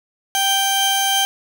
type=tone pair together; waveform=sawtooth; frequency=784 / 3139 Hz; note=G5 / G7; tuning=0 / +2 cents; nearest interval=2 octaves; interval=2402 cents; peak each=-15 dBFS; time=0.35-1.25 s; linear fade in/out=0 ms; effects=none